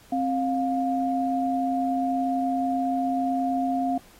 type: tone pair together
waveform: sine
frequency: 264.5 / 706.1 Hz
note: C4 / F5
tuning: +19 / +19 cents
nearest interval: octave + perfect fourth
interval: 1700 cents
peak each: -25 / -25 dBFS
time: 0.12-3.98 s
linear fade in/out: 5 ms
effects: pink hiss -54 dBFS RMS until 4.19 s + AAC 48 kbps